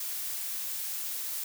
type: noise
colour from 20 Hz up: blue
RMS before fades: -35 dBFS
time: 0-1.44 s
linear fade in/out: 5 ms
effects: none